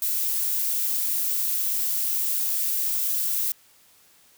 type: noise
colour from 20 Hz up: violet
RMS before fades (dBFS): -25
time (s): 0.02-3.52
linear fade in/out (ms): 2
effects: white hiss -57 dBFS RMS until 4.37 s